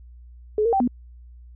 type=tone with pitch steps; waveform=sine; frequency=426 / 462.9 / 777 / 244.7 Hz; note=G#4 / A#4 / G5 / B3; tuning=+44 / -12 / -16 / -16 cents; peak=-17 dBFS; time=0.58-0.876 s; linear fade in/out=2 ms; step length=74 ms; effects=added 60 Hz sine -42 dBFS peak until 1.55 s